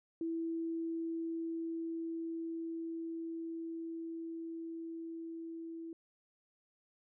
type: tone with level ramp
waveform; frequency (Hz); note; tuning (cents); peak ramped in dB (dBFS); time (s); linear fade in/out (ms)
sine; 329.6; E4; 0; -34 to -42; 0.21-5.93; 2
effects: none